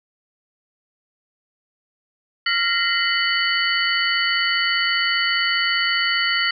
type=tone cluster; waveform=sine; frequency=1382 / 1867 / 2042 / 2990 / 4475 Hz; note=F6 / A#6 / C7 / F#7 / C#8; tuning=-19 / +2 / -43 / +17 / +16 cents; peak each=-24 dBFS; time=2.46-6.51 s; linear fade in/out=5 ms; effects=none